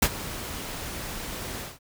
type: noise with ADSR envelope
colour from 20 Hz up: pink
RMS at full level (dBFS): -18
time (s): 0.02-1.79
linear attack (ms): 7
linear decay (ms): 56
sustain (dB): -17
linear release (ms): 180
effects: none